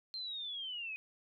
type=linear sweep; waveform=sine; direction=down; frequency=4186 to 2489 Hz; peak=-39 dBFS; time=0.14-0.96 s; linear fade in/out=0 ms; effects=none